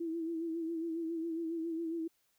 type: tone with vibrato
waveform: sine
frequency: 329.6 Hz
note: E4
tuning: in tune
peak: -34 dBFS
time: 0-2.08 s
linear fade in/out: 10 ms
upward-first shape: sine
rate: 7.3 Hz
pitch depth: 49 cents each way
effects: white hiss -75 dBFS RMS until 2.38 s